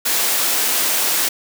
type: high-pass noise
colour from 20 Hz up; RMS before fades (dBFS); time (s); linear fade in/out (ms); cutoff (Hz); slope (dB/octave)
white; -18; 0.05-1.29; 10; 280; 12
effects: none